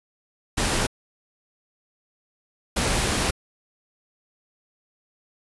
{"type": "noise bursts at uneven times", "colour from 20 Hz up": "pink", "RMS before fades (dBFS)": -23, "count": 2, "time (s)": [[0.57, 0.87], [2.76, 3.31]], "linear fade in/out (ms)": 10, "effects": ["resampled to 24000 Hz"]}